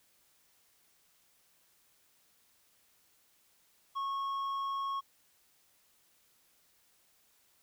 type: tone with tanh clipping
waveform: sine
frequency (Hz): 1097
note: C#6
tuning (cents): -18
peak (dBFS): -34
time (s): 3.95-5.01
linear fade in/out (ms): 20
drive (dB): 6
effects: white hiss -69 dBFS RMS until 7.62 s